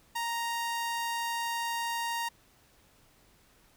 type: tone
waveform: sawtooth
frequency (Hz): 932.3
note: A#5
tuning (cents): 0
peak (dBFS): -27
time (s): 0.15-2.29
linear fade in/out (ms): 10
effects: pink hiss -63 dBFS RMS until 3.76 s